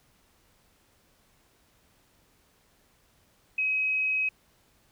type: tone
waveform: sine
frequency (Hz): 2541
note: D#7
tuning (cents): +36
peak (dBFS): -24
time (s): 3.58-4.29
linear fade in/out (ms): 5
effects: pink hiss -65 dBFS RMS until 4.91 s